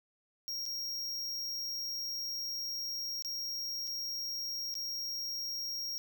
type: tone with dropouts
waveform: square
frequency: 5590 Hz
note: F8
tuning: 1 cent sharp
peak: -36 dBFS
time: 0.48-5.98 s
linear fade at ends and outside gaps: 0 ms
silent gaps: 0.655-0.662 / 3.223-3.248 / 3.871-3.875 / 4.741-4.753 s
effects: none